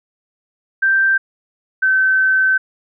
sine tone pair in turn, 1568 / 1535.7 Hz, G6 / G6, 0 / -36 cents, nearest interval unison, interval 36 cents, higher first, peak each -11 dBFS, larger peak neither, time 0.82-1.18 / 1.82-2.58 s, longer second, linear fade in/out 10 ms, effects none

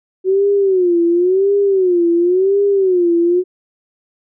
sine tone with vibrato, 370 Hz, F#4, in tune, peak -10 dBFS, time 0.24-3.44 s, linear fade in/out 50 ms, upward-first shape sine, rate 0.94 Hz, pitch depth 150 cents each way, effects none

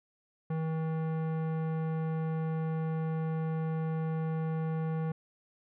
sine tone with tanh clipping, 160 Hz, D#3, 49 cents sharp, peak -32 dBFS, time 0.5-5.12 s, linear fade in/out 5 ms, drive 17 dB, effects none

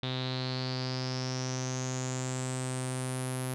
sawtooth tone with low-pass filter sweep, 128.8 Hz, C3, 27 cents flat, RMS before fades -34 dBFS, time 0.03-3.54 s, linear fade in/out 0 ms, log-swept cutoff 3700 to 11000 Hz, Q 8.3, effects none

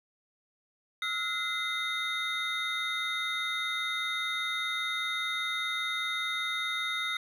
triangle tone cluster, 1303 / 1428 / 2056 / 3700 Hz, E6 / F6 / C7 / A#7, -20 / +38 / -31 / -14 cents, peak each -37 / -36 / -33 / -32 dBFS, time 1.02-7.17 s, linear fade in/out 2 ms, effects none

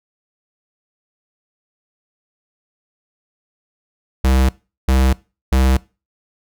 square tone bursts, 65.41 Hz, C2, in tune, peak -12 dBFS, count 3, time 4.24-5.77 s, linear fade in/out 5 ms, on 250 ms, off 390 ms, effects noise-tail reverb RT60 0.3 s tail -22 dB re dry

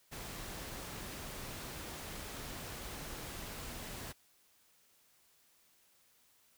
pink noise, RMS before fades -45 dBFS, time 0.11-4.13 s, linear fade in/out 20 ms, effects white hiss -69 dBFS RMS until 6.57 s

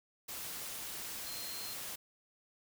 sine tone in noise, 4186 Hz, C8, in tune, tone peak -46 dBFS, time 1.26-1.74 s, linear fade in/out 10 ms, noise white, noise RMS -43 dBFS, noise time 0.28-1.96 s, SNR -6 dB, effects none

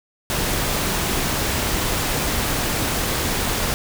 pink noise, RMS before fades -22 dBFS, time 0.3-3.74 s, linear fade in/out 0 ms, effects none

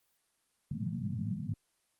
pink band-pass noise, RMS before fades -36 dBFS, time 0.71-1.54 s, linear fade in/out 5 ms, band 100 to 230 Hz, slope 96 dB/octave, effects white hiss -75 dBFS RMS until 1.99 s + Opus 24 kbps

